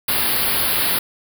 white band-stop noise, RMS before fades -19 dBFS, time 0.08-0.99 s, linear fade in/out 5 ms, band 4900 to 9800 Hz, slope 96 dB/octave, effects none

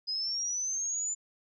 sine linear sweep, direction up, 4978 to 7100 Hz, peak -30 dBFS, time 0.07-1.15 s, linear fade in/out 20 ms, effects none

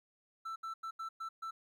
triangle tone bursts at uneven times, 1330 Hz, E6, 15 cents sharp, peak -37 dBFS, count 6, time 0.45-0.56 / 0.63-0.74 / 0.83-0.91 / 0.99-1.09 / 1.2-1.29 / 1.42-1.51 s, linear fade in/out 10 ms, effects 13-bit

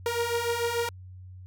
sawtooth beating tone pair, 466.2 / 473 Hz, A#4 / A#4, 0 / +25 cents, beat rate 6.8 Hz, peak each -27 / -24 dBFS, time 0.06-0.89 s, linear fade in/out 2 ms, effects added 92 Hz sine -42 dBFS peak until 1.46 s

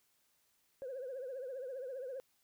sine tone with vibrato, 520 Hz, C5, 11 cents flat, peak -39 dBFS, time 0.82-2.2 s, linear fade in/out 0 ms, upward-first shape triangle, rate 15 Hz, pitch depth 130 cents each way, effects tanh soft clip ceiling -37 dBFS + white hiss -75 dBFS RMS until 2.43 s

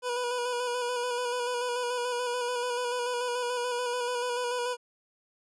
25% pulse tone with vibrato, 489.6 Hz, B4, 15 cents flat, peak -25 dBFS, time 0.02-4.77 s, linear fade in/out 50 ms, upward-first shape square, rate 6.9 Hz, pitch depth 27 cents each way, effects resampled to 24000 Hz

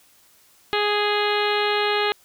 harmonic tone, 415.3 Hz, G#4, in tune, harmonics 1 / 2 / 3 / 4 / 5 / 6 / 7 / 8 / 9 / 10, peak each -23 / -26 / -28 / -29 / -30 / -31 / -31 / -32 / -33 / -33 dBFS, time 0.73-2.12 s, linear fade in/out 0 ms, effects white hiss -56 dBFS RMS until 2.24 s

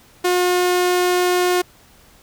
sawtooth tone, 359.3 Hz, F4, 49 cents sharp, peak -11 dBFS, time 0.24-1.62 s, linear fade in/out 10 ms, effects pink hiss -50 dBFS RMS until 2.22 s

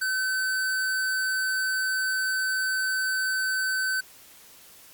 square tone, 1529 Hz, G6, 44 cents flat, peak -25 dBFS, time 0.01-4.01 s, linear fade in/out 10 ms, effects white hiss -51 dBFS RMS until 4.93 s + Opus 48 kbps

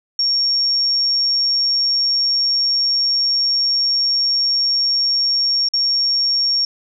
sine tone with dropouts, 5530 Hz, F8, 18 cents flat, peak -14 dBFS, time 0.19-6.65 s, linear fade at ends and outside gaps 2 ms, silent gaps 5.687-5.736 s, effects none

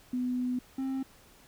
sine / triangle tone pair in turn, 249.9 / 265.8 Hz, B3 / C4, +21 / +27 cents, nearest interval minor second, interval 106 cents, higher second, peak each -28 dBFS, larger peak neither, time 0.13-0.59 / 0.78-1.03 s, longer first, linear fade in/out 5 ms, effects pink hiss -58 dBFS RMS until 1.47 s

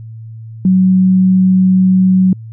sine tone, 186.6 Hz, F#3, 15 cents sharp, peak -6 dBFS, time 0.65-2.33 s, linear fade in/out 2 ms, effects added 112 Hz sine -27 dBFS peak until 2.52 s

